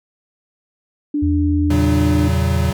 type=tone with pitch glide; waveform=sine; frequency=293.7 to 298 Hz; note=D4 to D4; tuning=0 to +25 cents; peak=-16 dBFS; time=1.14-2.28 s; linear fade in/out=5 ms; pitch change=+25 cents; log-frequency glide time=1.53-1.97 s
type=tone with vibrato; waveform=sine; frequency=82.41 Hz; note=E2; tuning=in tune; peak=-16 dBFS; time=1.22-2.71 s; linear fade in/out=10 ms; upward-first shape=square; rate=1.1 Hz; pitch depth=9 cents each way
type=chord; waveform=square; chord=F# major; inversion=first; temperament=equal with one note detuned; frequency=116.54 / 138.59 / 187.15 Hz; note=A#2 / C#3 / F#3; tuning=0 / 0 / +20 cents; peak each=-23 dBFS; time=1.7-2.73 s; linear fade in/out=5 ms
effects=none